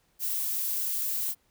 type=noise; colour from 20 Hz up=violet; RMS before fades=-30 dBFS; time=0.19-1.35 s; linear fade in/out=50 ms; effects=pink hiss -69 dBFS RMS until 1.5 s